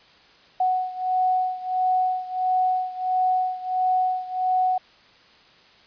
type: beating tone pair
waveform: sine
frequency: 740 / 741.5 Hz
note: F#5 / F#5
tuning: 0 / +4 cents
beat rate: 1.5 Hz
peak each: -22 / -25 dBFS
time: 0.6-4.78 s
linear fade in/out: 5 ms
effects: white hiss -53 dBFS RMS until 5.86 s + resampled to 11025 Hz